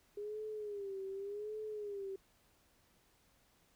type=tone with vibrato; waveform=sine; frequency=407.7 Hz; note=G#4; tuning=32 cents flat; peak=-40 dBFS; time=0.17-2.16 s; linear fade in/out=5 ms; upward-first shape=sine; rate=0.87 Hz; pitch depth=97 cents each way; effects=pink hiss -71 dBFS RMS until 3.75 s